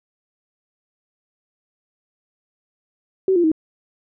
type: tone with pitch steps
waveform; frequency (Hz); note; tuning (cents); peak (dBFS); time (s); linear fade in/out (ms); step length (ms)
sine; 380 / 346.5 / 315.9; F#4 / F4 / D#4; +46 / -14 / +26; -13; 3.28-3.517; 2; 79
effects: none